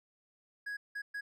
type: tone bursts at uneven times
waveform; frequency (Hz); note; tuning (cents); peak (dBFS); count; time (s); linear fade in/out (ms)
triangle; 1662; G#6; +1; -35; 3; 0.66-0.77 / 0.95-1.02 / 1.14-1.21; 10
effects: none